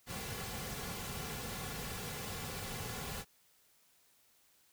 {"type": "noise with comb filter", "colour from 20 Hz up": "pink", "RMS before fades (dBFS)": -42, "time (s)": [0.06, 3.25], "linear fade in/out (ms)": 50, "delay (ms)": 3.2, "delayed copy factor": -0.6, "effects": ["white hiss -69 dBFS RMS until 4.72 s"]}